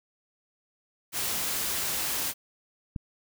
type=noise; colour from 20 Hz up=white; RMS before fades=-30 dBFS; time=1.12-2.34 s; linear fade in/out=50 ms
type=click; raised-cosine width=5 ms; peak=-20 dBFS; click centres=2.962 s
effects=none